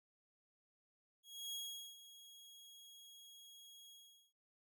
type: tone with ADSR envelope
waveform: sawtooth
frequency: 3305 Hz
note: G#7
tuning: 9 cents flat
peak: -39 dBFS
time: 1.23-4.33 s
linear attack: 300 ms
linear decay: 430 ms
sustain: -15 dB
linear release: 420 ms
effects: none